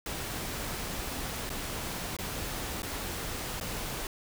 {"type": "noise with dropouts", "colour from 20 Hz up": "pink", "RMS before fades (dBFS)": -36, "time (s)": [0.06, 4.07], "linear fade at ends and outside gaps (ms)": 2, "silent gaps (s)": [[1.494, 1.501], [2.167, 2.187], [2.821, 2.83], [3.601, 3.61]], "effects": []}